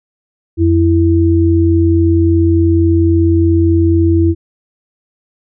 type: tone pair together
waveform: sine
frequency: 87.75 / 331.3 Hz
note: F2 / E4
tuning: +9 / +9 cents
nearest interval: octave + major seventh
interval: 2300 cents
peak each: -10 dBFS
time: 0.57-4.35 s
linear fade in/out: 50 ms
effects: none